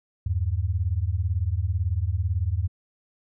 sine beating tone pair, 80.7 / 98.7 Hz, E2 / G2, -36 / +12 cents, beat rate 18 Hz, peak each -25 dBFS, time 0.26-2.68 s, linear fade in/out 5 ms, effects none

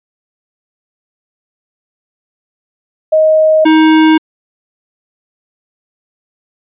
sine / square tone pair in turn, 627 / 315.1 Hz, D#5 / D#4, +13 / +22 cents, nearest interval octave, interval 1191 cents, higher first, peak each -5 dBFS, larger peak neither, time 3.12-3.65 / 3.65-4.18 s, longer neither, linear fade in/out 10 ms, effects resampled to 8000 Hz

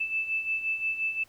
sine beating tone pair, 2631 / 2636.7 Hz, E7 / E7, -4 / 0 cents, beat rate 5.7 Hz, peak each -34 / -28 dBFS, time 0-1.24 s, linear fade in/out 10 ms, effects pink hiss -60 dBFS RMS until 1.28 s

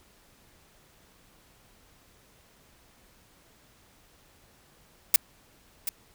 blue noise with echo, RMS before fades -17 dBFS, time 5.14-5.16 s, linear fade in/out 2 ms, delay 730 ms, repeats 1, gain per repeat -12 dB, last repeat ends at 5.89 s, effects pink hiss -60 dBFS RMS until 6.14 s

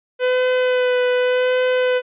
45% pulse tone with vibrato, 502 Hz, B4, 28 cents sharp, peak -15 dBFS, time 0.19-2.02 s, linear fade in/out 50 ms, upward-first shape sine, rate 0.86 Hz, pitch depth 16 cents each way, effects resampled to 8000 Hz

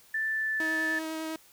sine tone with pitch glide, 1765 to 1750.8 Hz, A6 to A6, +5 to -9 cents, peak -27 dBFS, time 0.14-0.99 s, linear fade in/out 5 ms, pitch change -14 cents, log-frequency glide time 0.27-0.66 s
sawtooth tone with vibrato, 318.2 Hz, D#4, 39 cents sharp, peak -29 dBFS, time 0.6-1.36 s, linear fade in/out 2 ms, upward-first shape sine, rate 10 Hz, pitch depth 10 cents each way
effects white hiss -58 dBFS RMS until 1.52 s

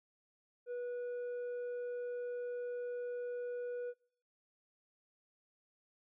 sine tone with tanh clipping, 487.5 Hz, B4, 23 cents flat, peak -39 dBFS, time 0.66-3.94 s, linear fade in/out 50 ms, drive 4 dB, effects noise-tail reverb RT60 0.5 s tail -23 dB re dry

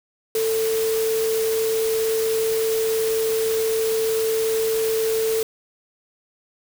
sine tone in noise, 444.9 Hz, A4, 19 cents sharp, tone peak -19 dBFS, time 0.35-5.43 s, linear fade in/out 2 ms, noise white, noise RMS -30 dBFS, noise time 0.35-5.43 s, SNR +8 dB, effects none

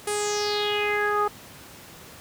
sawtooth tone with low-pass filter sweep, 415.3 Hz, G#4, in tune, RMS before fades -25 dBFS, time 0.07-1.28 s, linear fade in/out 5 ms, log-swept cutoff 10000 to 1100 Hz, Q 5.2, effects pink hiss -45 dBFS RMS until 2.2 s + high-pass 80 Hz 12 dB/octave

